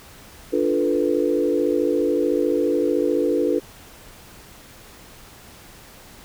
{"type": "chord", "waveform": "sine", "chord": "B half-diminished seventh", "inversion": "first", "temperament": "equal", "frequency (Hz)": [293.7, 349.2, 440, 493.9], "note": ["D4", "F4", "A4", "B4"], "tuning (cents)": [0, 0, 0, 0], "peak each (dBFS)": -23, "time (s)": [0.52, 3.6], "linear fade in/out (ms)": 20, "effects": ["pink hiss -45 dBFS RMS until 6.24 s"]}